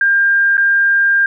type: tone with dropouts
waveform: sine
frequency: 1600 Hz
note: G6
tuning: 35 cents sharp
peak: -9 dBFS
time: 0.01-1.26 s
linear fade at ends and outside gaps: 2 ms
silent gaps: 0.57-0.578 s
effects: none